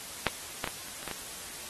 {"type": "clicks", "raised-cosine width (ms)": 0.3, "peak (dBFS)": [-8, -14, -16, -27, -25, -19, -19], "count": 7, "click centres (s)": [0.267, 0.642, 0.675, 0.884, 1.029, 1.077, 1.113], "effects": ["white hiss -42 dBFS RMS until 1.69 s", "AAC 32 kbps"]}